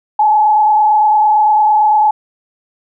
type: tone with frequency modulation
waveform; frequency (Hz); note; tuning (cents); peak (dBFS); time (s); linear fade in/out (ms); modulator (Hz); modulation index
sine; 851; G#5; +42; -7; 0.19-2.11; 5; 28.9; 0.72
effects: none